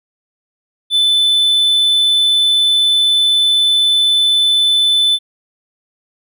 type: tone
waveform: triangle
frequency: 3512 Hz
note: A7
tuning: 4 cents flat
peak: -8 dBFS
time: 0.9-5.19 s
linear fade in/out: 50 ms
effects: none